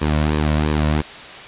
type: tone with flanger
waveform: sawtooth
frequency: 76 Hz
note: D#2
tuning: 40 cents flat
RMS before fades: -18 dBFS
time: 0.01-1.02 s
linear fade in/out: 10 ms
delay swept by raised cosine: 1.4 to 2.5 ms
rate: 2.9 Hz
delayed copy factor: -0.6
effects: white hiss -35 dBFS RMS until 1.47 s + resampled to 8000 Hz